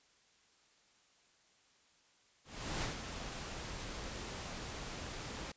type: noise with ADSR envelope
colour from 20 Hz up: pink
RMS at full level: -37 dBFS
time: 2.44-5.52 s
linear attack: 390 ms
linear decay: 120 ms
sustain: -7 dB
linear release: 7 ms
effects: white hiss -69 dBFS RMS until 5.56 s + resampled to 16000 Hz